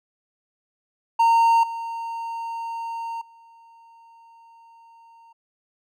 triangle tone with level steps, 920 Hz, A#5, 23 cents flat, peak -12 / -26 / -46 dBFS, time 1.19-5.33 s, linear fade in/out 10 ms, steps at 1.63 / 3.21 s, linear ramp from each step 5 ms, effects none

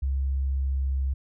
sine tone with pitch glide, 67.5 to 67.03 Hz, C#2 to C2, -45 to +42 cents, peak -23 dBFS, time 0.02-1.14 s, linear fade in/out 10 ms, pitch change -13 cents, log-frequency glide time 0.42-1.03 s, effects none

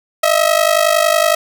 sawtooth ring-modulated tone, 642 Hz, E5, 46 cents flat, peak -4 dBFS, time 0.23-1.35 s, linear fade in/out 5 ms, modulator 25.4 Hz, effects none

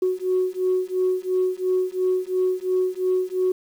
sine beating tone pair, 368.1 / 371 Hz, F#4 / F#4, -9 / +5 cents, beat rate 2.9 Hz, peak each -22 dBFS, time 0.02-3.52 s, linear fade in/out 5 ms, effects tanh soft clip ceiling -13 dBFS + 8-bit

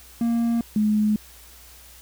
triangle / sine tone pair in turn, 233.1 / 212.3 Hz, A#3 / G#3, 0 / +38 cents, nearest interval major second, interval 162 cents, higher first, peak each -17 dBFS, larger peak neither, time 0.21-0.61 / 0.76-1.16 s, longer neither, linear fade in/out 2 ms, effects added 60 Hz sine -50 dBFS peak until 2.01 s + white hiss -48 dBFS RMS until 2.01 s

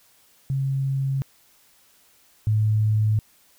sine tone pair in turn, 135.6 / 107.63 Hz, C#3 / A2, -38 / -38 cents, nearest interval major third, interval 400 cents, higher first, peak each -21 / -17 dBFS, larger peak second, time 0.5-1.22 / 2.47-3.19 s, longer neither, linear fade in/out 0 ms, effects white hiss -58 dBFS RMS until 3.58 s

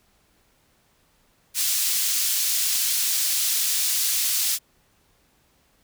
pink high-pass noise, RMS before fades -23 dBFS, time 1.54-4.59 s, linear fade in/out 50 ms, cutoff 4600 Hz, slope 12 dB/octave, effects pink hiss -63 dBFS RMS until 5.83 s

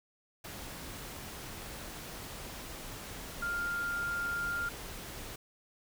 sine tone in noise, 1400 Hz, F6, 4 cents sharp, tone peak -32 dBFS, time 3.42-4.69 s, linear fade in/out 5 ms, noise pink, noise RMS -44 dBFS, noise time 0.44-5.36 s, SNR +9 dB, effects none

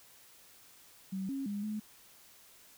sine tone with pitch steps, 191.2 / 272.2 / 203.7 / 213.2 Hz, G3 / C#4 / G#3 / G#3, -43 / -31 / -33 / +46 cents, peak -34 dBFS, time 1.12-1.8 s, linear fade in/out 10 ms, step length 170 ms, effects white hiss -59 dBFS RMS until 2.77 s

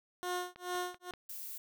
15% pulse tone with tremolo, 359 Hz, F4, 48 cents sharp, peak -27 dBFS, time 0.23-1.11 s, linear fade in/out 0 ms, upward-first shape sine, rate 2.3 Hz, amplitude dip 100%
click train, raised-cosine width 0.3 ms, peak -33 dBFS, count 4, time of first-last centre 0.56-1.137 s, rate 5.2 Hz
violet noise, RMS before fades -44 dBFS, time 1.29-1.58 s, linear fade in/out 5 ms
effects none

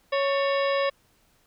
harmonic tone with a mistuned harmonic, 554.4 Hz, C#5, in tune, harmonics 1 / 2 / 3 / 4 / 5 / 6 / 7 / 9, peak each -23 / -29 / -33 / -35 / -37 / -39 / -40 / -42 dBFS, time 0.12-0.9 s, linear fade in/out 10 ms, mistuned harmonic 3, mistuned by +120 cents, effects pink hiss -64 dBFS RMS until 1.46 s

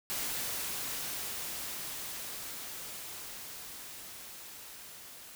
white noise with level ramp, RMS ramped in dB -35 to -50 dBFS, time 0.1-5.35 s, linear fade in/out 0 ms, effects none

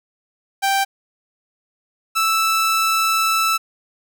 sawtooth tone pair in turn, 784 / 1318.5 Hz, G5 / E6, 0 / 0 cents, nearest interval major sixth, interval 900 cents, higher second, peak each -12 dBFS, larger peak neither, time 0.62-0.85 / 2.15-3.58 s, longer second, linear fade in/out 20 ms, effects none

